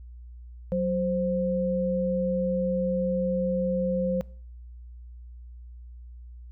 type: tone pair together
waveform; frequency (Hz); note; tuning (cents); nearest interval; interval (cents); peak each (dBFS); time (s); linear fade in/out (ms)
sine; 185.23 / 523.3; F#3 / C5; +2 / 0; octave + tritone; 1798; -26 / -26; 0.72-4.21; 0
effects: noise-tail reverb RT60 0.5 s tail -24 dB re dry + added 60 Hz sine -41 dBFS peak until 6.51 s